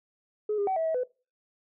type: tone with pitch steps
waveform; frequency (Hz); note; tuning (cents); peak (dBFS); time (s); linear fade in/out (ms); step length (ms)
sine; 423.3 / 404.6 / 760 / 649 / 643 / 501; G#4 / G#4 / F#5 / E5 / E5 / B4; +33 / -45 / +46 / -27 / -43 / +25; -24; 0.49-1.036; 5; 91
effects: noise-tail reverb RT60 0.3 s tail -21 dB re dry + tanh soft clip ceiling -21 dBFS